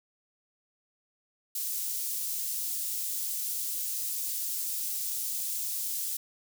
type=high-pass noise; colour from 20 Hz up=white; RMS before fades=-33 dBFS; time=1.55-6.17 s; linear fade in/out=5 ms; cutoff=6300 Hz; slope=12 dB/octave; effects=none